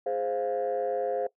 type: chord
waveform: sine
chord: F minor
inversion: first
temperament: equal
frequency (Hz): 415.3 / 523.3 / 698.5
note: Ab4 / C5 / F5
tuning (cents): 0 / 0 / 0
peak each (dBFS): -31 / -28 / -31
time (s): 0.06-1.27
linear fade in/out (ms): 5
effects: noise-tail reverb RT60 0.1 s tail -19 dB re dry + tanh soft clip ceiling -21 dBFS